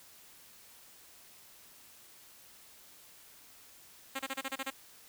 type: tone bursts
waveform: 5% pulse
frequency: 268.5 Hz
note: C4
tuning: 45 cents sharp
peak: -23 dBFS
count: 8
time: 4.15-4.705 s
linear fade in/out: 10 ms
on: 44 ms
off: 29 ms
effects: white hiss -57 dBFS RMS until 5.08 s